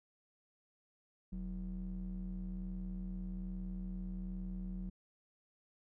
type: ring-modulated tone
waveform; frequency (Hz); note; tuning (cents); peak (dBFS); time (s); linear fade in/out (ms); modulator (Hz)
triangle; 71.8; D2; -39; -34; 1.32-4.9; 10; 113
effects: none